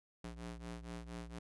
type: ring-modulated tone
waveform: sawtooth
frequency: 116.7 Hz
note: A#2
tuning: 2 cents sharp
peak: -38 dBFS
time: 0.24-1.39 s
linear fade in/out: 5 ms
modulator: 56.2 Hz
effects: resampled to 24000 Hz